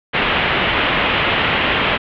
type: low-pass noise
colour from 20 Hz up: white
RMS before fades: -17 dBFS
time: 0.13-1.98 s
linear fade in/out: 20 ms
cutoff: 3200 Hz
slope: 48 dB/octave
effects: none